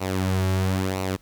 sawtooth tone with flanger, 94.3 Hz, F#2, 33 cents sharp, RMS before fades -24 dBFS, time 0-1.17 s, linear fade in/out 20 ms, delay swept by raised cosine 0.59 to 4.09 ms, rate 1 Hz, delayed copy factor -0.6, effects pink hiss -59 dBFS RMS until 1.21 s

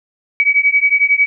sine beating tone pair, 2267 / 2278 Hz, C#7 / C#7, +38 / +47 cents, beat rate 11 Hz, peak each -13 dBFS, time 0.4-1.26 s, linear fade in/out 0 ms, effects none

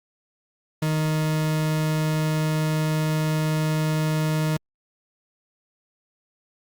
40% pulse tone, 155.56 Hz, D#3, in tune, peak -20 dBFS, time 0.82-4.57 s, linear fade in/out 5 ms, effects Opus 48 kbps

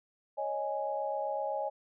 sine chord, C# suspended second, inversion none, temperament equal, 554.4 / 622.3 / 830.6 Hz, C#5 / D#5 / G#5, 0 / 0 / 0 cents, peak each -36 / -36 / -35 dBFS, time 0.37-1.7 s, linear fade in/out 20 ms, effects none

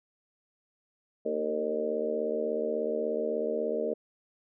harmonic tone with a mistuned harmonic, 76.5 Hz, D#2, 29 cents flat, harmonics 3 / 4 / 5 / 6 / 7 / 8, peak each -38 / -40 / -37 / -31 / -36 / -34 dBFS, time 1.25-3.94 s, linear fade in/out 10 ms, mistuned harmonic 5, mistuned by +42 cents, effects none

